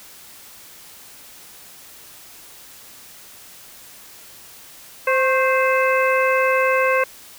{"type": "harmonic tone with a mistuned harmonic", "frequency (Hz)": 521, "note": "C5", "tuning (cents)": -7, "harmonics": [1, 2, 3, 4, 5], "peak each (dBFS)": [-18, -21, -23, -24, -25], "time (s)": [5.07, 7.04], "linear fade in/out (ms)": 5, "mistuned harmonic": 2, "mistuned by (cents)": 59, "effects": ["white hiss -43 dBFS RMS until 7.38 s"]}